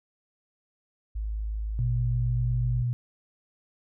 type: tone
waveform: sine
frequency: 53.2 Hz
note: G#1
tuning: 42 cents sharp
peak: -28 dBFS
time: 1.15-2.83 s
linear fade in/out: 10 ms
type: tone with pitch glide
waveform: sine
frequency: 120 to 121.96 Hz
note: B2 to B2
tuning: -49 to -21 cents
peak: -24 dBFS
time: 1.79-2.93 s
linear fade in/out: 0 ms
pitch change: +28 cents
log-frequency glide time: 2.12-2.57 s
effects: none